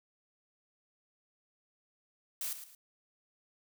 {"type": "noise with echo", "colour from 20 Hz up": "blue", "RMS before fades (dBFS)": -37, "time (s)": [2.41, 2.53], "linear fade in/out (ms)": 2, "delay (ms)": 110, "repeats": 2, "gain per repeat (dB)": -10, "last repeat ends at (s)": 2.75, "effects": []}